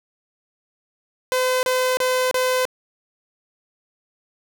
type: tone bursts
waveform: sawtooth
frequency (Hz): 510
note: C5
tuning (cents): -44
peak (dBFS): -14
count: 4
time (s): 1.32-2.653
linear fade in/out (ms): 0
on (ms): 310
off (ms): 31
effects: none